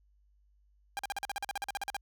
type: tone bursts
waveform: sawtooth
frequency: 802 Hz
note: G5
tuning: 39 cents sharp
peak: -29 dBFS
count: 16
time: 0.97-1.966 s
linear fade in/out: 0 ms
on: 21 ms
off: 44 ms
effects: added 50 Hz sine -64 dBFS peak until 2.01 s